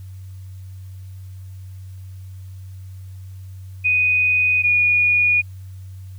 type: tone pair in turn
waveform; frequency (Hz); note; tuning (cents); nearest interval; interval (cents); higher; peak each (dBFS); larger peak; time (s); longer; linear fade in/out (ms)
sine; 2489 / 2449; D#7 / D#7; 0 / -28; unison; 28; first; -14 / -13; second; 3.84-4.63 / 4.63-5.42; neither; 20
effects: added 94 Hz sine -33 dBFS peak until 6.18 s + white hiss -57 dBFS RMS until 6.18 s